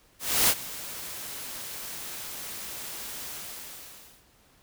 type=noise with ADSR envelope; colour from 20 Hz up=white; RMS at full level=-20 dBFS; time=0.19-4.25 s; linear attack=300 ms; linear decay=51 ms; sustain=-18 dB; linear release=940 ms; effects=pink hiss -61 dBFS RMS until 4.62 s